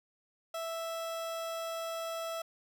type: tone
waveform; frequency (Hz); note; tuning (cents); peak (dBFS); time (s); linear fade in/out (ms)
30% pulse; 659.3; E5; 0; -33; 0.54-2.42; 5
effects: none